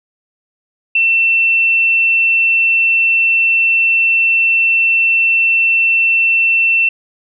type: tone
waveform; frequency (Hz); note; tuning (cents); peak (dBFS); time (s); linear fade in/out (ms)
sine; 2690; E7; +34; -9; 0.95-6.89; 5
effects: none